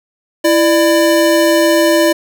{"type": "tone pair together", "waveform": "square", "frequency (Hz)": [332.7, 596.2], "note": ["E4", "D5"], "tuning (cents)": [16, 26], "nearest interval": "minor seventh", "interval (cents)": 1010, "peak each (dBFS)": -12, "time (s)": [0.44, 2.13], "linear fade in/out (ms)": 10, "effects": []}